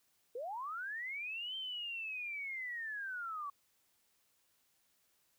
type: linear two-way sweep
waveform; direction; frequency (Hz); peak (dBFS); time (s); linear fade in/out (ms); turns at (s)
sine; up then down; 449 to 3136 to 1116; -39; 0.35-3.5; 5; 1.56
effects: white hiss -75 dBFS RMS until 5.38 s